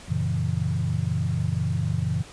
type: chord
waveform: sine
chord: F# dominant seventh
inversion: none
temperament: equal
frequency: 92.5 / 116.54 / 138.59 / 164.81 Hz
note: F#2 / A#2 / C#3 / E3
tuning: 0 / 0 / 0 / 0 cents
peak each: -28 dBFS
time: 0.08-2.23 s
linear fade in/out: 20 ms
effects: pink hiss -45 dBFS RMS until 2.32 s + resampled to 22050 Hz